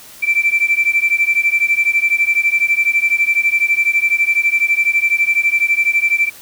sine beating tone pair, 2333 / 2345 Hz, D7 / D7, -12 / -3 cents, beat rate 12 Hz, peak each -14 dBFS, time 0.22-6.3 s, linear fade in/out 20 ms, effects tanh soft clip ceiling -5 dBFS + white hiss -39 dBFS RMS until 6.41 s

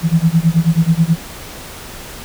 sine tone with tremolo, 164.81 Hz, E3, in tune, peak -6 dBFS, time 0.02-1.17 s, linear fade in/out 50 ms, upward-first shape sine, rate 9.3 Hz, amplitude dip 95%, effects pink hiss -32 dBFS RMS until 2.24 s

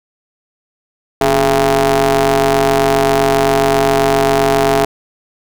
sawtooth ring-modulated tone, 130.81 Hz, C3, in tune, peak -3 dBFS, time 1.21-4.85 s, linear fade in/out 2 ms, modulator 547 Hz, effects none

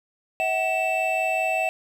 triangle tone cluster, 645 / 750 / 2650 Hz, E5 / F#5 / E7, -38 / +23 / +9 cents, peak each -24 dBFS, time 0.4-1.69 s, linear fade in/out 0 ms, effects none

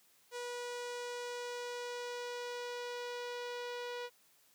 sawtooth tone with low-pass filter sweep, 486.3 Hz, B4, 27 cents flat, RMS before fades -42 dBFS, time 0.31-4.1 s, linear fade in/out 50 ms, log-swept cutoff 7900 to 4300 Hz, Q 1.2, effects white hiss -68 dBFS RMS until 4.54 s + high-pass 100 Hz 12 dB/octave

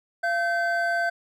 triangle tone pair together, 687.3 / 1543 Hz, F5 / G6, -28 / -28 cents, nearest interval octave + major second, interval 1400 cents, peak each -23 dBFS, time 0.23-1.1 s, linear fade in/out 10 ms, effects none

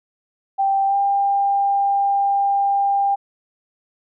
sine tone with pitch glide, 784 to 797.2 Hz, G5 to G5, 0 to +29 cents, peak -15 dBFS, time 0.58-3.16 s, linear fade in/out 20 ms, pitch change +29 cents, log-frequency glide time 0.87-0.95 s, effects none

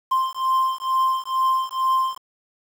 triangle beating tone pair, 1046.5 / 1048.7 Hz, C6 / C6, 0 / +4 cents, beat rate 2.2 Hz, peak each -20 dBFS, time 0.11-2.18 s, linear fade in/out 10 ms, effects 7-bit

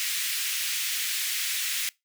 pink high-pass noise, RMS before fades -29 dBFS, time 0-1.89 s, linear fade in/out 0 ms, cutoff 2000 Hz, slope 24 dB/octave, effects noise-tail reverb RT60 0.2 s tail -23 dB re dry

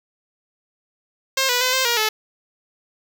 5% pulse tone with pitch steps, 532 / 491.2 / 509 / 523 / 474.2 / 432.6 Hz, C5 / B4 / C5 / C5 / A#4 / A4, +29 / -9 / -48 / -1 / +30 / -29 cents, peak -6 dBFS, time 1.37-2.09 s, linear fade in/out 5 ms, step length 120 ms, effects none

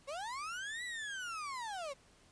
35% pulse linear two-way sweep, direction up then down, 523.3 to 1986 to 523.3 Hz, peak -38 dBFS, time 0.07-1.94 s, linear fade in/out 20 ms, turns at 0.84 s, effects pink hiss -65 dBFS RMS until 2.31 s + resampled to 22050 Hz

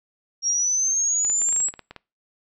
sine exponential sweep, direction up, 5580 to 7780 Hz, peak -19 dBFS, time 0.42-1.71 s, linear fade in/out 50 ms
clicks, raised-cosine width 0.3 ms, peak -22 dBFS, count 12, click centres 1.248 / 1.299 / 1.418 / 1.488 / 1.526 / 1.563 / 1.604 / 1.686 / 1.739 / 1.793 / 1.91 / 1.963 s
effects noise-tail reverb RT60 0.3 s tail -24 dB re dry

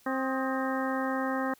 harmonic tone with a mistuned harmonic, 264.2 Hz, C4, 17 cents sharp, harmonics 1 / 2 / 3 / 4 / 5 / 6 / 7, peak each -31 / -34 / -36 / -37 / -38 / -39 / -39 dBFS, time 0.06-1.54 s, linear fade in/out 5 ms, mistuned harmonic 5, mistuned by -74 cents, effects white hiss -61 dBFS RMS until 1.59 s

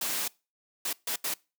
white noise bursts at uneven times, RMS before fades -31 dBFS, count 4, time 0.01-0.28 / 0.85-0.93 / 1.07-1.16 / 1.24-1.34 s, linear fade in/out 5 ms, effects noise-tail reverb RT60 0.3 s tail -24 dB re dry + high-pass 200 Hz 12 dB/octave

